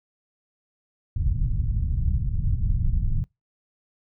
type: low-pass noise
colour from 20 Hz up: pink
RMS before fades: -23 dBFS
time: 1.16-3.24 s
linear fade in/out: 0 ms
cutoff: 130 Hz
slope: 24 dB/octave
effects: noise-tail reverb RT60 0.2 s tail -25 dB re dry